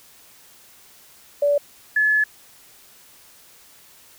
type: tone pair in turn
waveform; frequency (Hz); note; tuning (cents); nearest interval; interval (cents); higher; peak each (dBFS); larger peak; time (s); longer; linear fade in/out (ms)
sine; 577 / 1714.6; D5 / A6; -31 / -45; octave + perfect fifth; 1886; second; -15; neither; 1.42-1.58 / 1.96-2.24; second; 5
effects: white hiss -50 dBFS RMS until 4.18 s